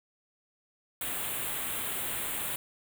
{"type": "band-stop noise", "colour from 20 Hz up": "white", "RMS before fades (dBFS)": -34, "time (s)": [1.01, 2.56], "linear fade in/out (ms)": 2, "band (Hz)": [3700, 7900], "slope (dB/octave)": 48, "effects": []}